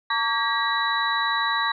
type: tone cluster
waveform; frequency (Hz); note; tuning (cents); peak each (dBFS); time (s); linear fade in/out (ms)
sine; 910 / 1142 / 1619 / 1912 / 3924; A#5 / D6 / G#6 / A#6 / B7; -42 / -49 / -45 / +43 / -12; -28 / -25 / -29 / -28 / -28; 0.1-1.72; 5
effects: none